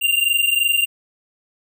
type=tone pair together; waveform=square; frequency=2776 / 2799 Hz; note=F7 / F7; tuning=-11 / +3 cents; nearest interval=unison; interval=14 cents; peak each=-19 dBFS; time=0.01-0.86 s; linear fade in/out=20 ms; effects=none